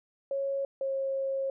sine tone pair in turn, 550 / 540.6 Hz, C#5 / C#5, -14 / -44 cents, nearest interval unison, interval 30 cents, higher first, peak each -28 dBFS, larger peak neither, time 0.31-0.65 / 0.81-1.5 s, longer second, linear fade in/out 2 ms, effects none

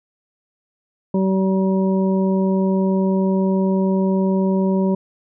harmonic tone, 190.7 Hz, G3, 47 cents flat, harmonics 1 / 2 / 3 / 5, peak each -16 / -22 / -26 / -30 dBFS, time 1.14-4.95 s, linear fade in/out 5 ms, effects none

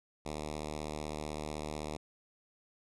5% pulse tone with notch filter, 75.9 Hz, D#2, 42 cents flat, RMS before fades -40 dBFS, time 0.25-1.97 s, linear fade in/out 10 ms, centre 1600 Hz, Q 1.4, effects resampled to 24000 Hz

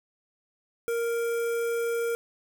square tone with notch filter, 466.4 Hz, A#4, 1 cent sharp, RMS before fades -28 dBFS, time 0.88-2.15 s, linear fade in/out 0 ms, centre 4100 Hz, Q 0.83, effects none

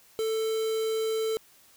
triangle tone with quantisation, 442.7 Hz, A4, 11 cents sharp, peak -24 dBFS, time 0.19-1.37 s, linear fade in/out 0 ms, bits 6, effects white hiss -58 dBFS RMS until 1.76 s

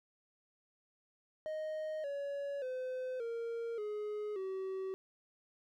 triangle tone with pitch steps, 622.3 / 564.1 / 511.3 / 463.5 / 420.2 / 380.9 Hz, D#5 / C#5 / C5 / A#4 / G#4 / G4, 0 / +30 / -40 / -10 / +20 / -50 cents, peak -35 dBFS, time 1.46-4.94 s, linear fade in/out 0 ms, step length 580 ms, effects none

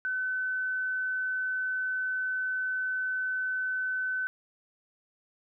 sine tone, 1515 Hz, F#6, 40 cents sharp, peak -28 dBFS, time 0.05-4.27 s, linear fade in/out 0 ms, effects none

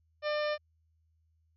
harmonic tone, 599 Hz, D5, 34 cents sharp, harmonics 1 / 2 / 3 / 4 / 5 / 6 / 7 / 8 / 9, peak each -30 / -39 / -39 / -43 / -47 / -48 / -48 / -53 / -48 dBFS, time 0.22-0.58 s, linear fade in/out 50 ms, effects added 80 Hz sine -68 dBFS peak until 1.56 s

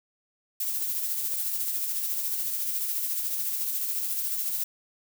violet noise with tremolo, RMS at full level -28 dBFS, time 0.6-4.64 s, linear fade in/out 5 ms, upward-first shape sine, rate 14 Hz, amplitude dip 35%, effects none

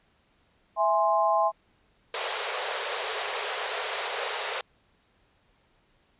sine chord, E augmented, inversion none, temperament equal, 659.3 / 830.6 / 1046.5 Hz, E5 / G#5 / B#5, 0 / 0 / 0 cents, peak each -25 dBFS, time 0.76-1.52 s, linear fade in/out 50 ms
pink high-pass noise, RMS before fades -30 dBFS, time 2.14-4.61 s, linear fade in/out 2 ms, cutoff 410 Hz, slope 96 dB/octave
effects pink hiss -66 dBFS RMS until 6.19 s + resampled to 8000 Hz

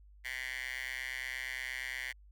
10% pulse tone with high-pass filter, 128.5 Hz, C3, 31 cents flat, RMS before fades -40 dBFS, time 0.24-2.13 s, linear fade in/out 20 ms, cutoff 2000 Hz, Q 4.9, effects added 50 Hz sine -55 dBFS peak until 2.31 s

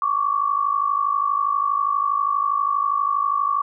sine tone pair together, 1108.7 / 1161.1 Hz, C#6 / D6, 0 / -20 cents, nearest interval minor second, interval 80 cents, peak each -21 dBFS, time 0.02-3.62 s, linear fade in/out 2 ms, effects none

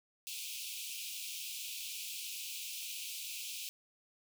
pink high-pass noise, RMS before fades -43 dBFS, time 0.27-3.69 s, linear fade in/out 0 ms, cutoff 2400 Hz, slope 96 dB/octave, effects none

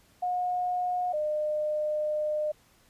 sine tone pair in turn, 722 / 606 Hz, F#5 / D#5, -43 / -46 cents, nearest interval minor third, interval 303 cents, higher first, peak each -26 dBFS, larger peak neither, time 0.22-1.13 / 1.13-2.52 s, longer second, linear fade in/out 10 ms, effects pink hiss -62 dBFS RMS until 2.89 s + resampled to 32000 Hz

